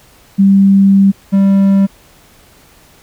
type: tone pair in turn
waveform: sine / triangle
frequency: 196 / 196 Hz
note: G3 / G3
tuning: 0 / 0 cents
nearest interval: unison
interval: 0 cents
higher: neither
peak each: -4 dBFS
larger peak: neither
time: 0.38-1.12 / 1.32-1.87 s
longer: first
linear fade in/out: 20 ms
effects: pink hiss -45 dBFS RMS until 3.02 s